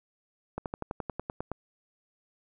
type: slowing click train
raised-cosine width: 1 ms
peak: -19 dBFS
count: 11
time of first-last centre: 0.58-1.516 s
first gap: 78 ms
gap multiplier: 1.04
effects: none